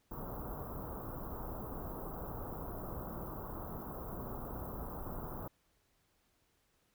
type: band-stop noise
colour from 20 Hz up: pink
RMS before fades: -43 dBFS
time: 0.11-5.48 s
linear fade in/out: 5 ms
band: 1300 to 14000 Hz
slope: 48 dB/octave
effects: pink hiss -75 dBFS RMS until 6.94 s